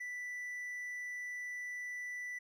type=tone; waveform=triangle; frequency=1975.5 Hz; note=B6; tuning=in tune; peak=-38 dBFS; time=0-2.39 s; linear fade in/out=10 ms; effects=none